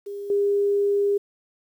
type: tone with level steps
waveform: sine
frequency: 404 Hz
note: G#4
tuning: 48 cents flat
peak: -30 / -18 dBFS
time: 0.06-1.18 s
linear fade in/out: 10 ms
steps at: 0.3 s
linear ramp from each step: 2 ms
effects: 9-bit